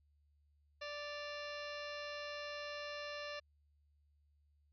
harmonic tone with a mistuned harmonic, 587 Hz, D5, 1 cent flat, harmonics 1 / 2 / 3 / 4 / 5 / 6 / 7 / 8 / 9 / 10, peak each -46 / -51 / -50 / -55 / -52 / -58 / -54 / -64 / -57 / -67 dBFS, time 0.81-3.4 s, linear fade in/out 10 ms, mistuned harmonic 5, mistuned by -94 cents, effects added 73 Hz sine -70 dBFS peak until 4.72 s

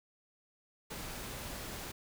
pink noise, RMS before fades -43 dBFS, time 0.9-1.92 s, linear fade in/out 10 ms, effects none

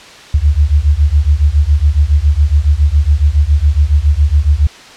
sine beating tone pair, 69.9 / 77.1 Hz, C#2 / D#2, +15 / -15 cents, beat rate 7.2 Hz, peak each -10 dBFS, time 0.34-4.67 s, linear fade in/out 5 ms, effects white hiss -35 dBFS RMS until 4.96 s + low-pass 5000 Hz 12 dB/octave

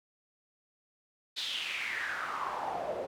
pink noise with band-pass filter sweep, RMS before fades -36 dBFS, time 1.36-3.07 s, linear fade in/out 20 ms, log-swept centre 3900 to 510 Hz, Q 5.1, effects none

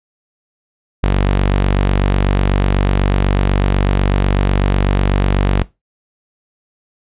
sawtooth tone, 48.07 Hz, G1, 33 cents flat, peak -7 dBFS, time 1.03-5.63 s, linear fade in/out 10 ms, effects noise-tail reverb RT60 0.2 s tail -19 dB re dry + resampled to 8000 Hz

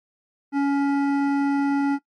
sine tone with hard clipping, 280.6 Hz, C#4, 21 cents sharp, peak -20 dBFS, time 0.52-1.99 s, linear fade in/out 50 ms, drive 12 dB, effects noise-tail reverb RT60 0.1 s tail -18 dB re dry + MP3 48 kbps

